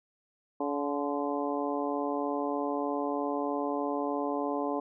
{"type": "harmonic tone with a mistuned harmonic", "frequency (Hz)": 143.2, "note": "D3", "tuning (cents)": -43, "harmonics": [2, 3, 4, 5, 6, 7], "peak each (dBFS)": [-33, -35, -36, -37, -38, -38], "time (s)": [0.6, 4.8], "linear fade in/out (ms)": 5, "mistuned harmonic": 7, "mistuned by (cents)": 51, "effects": []}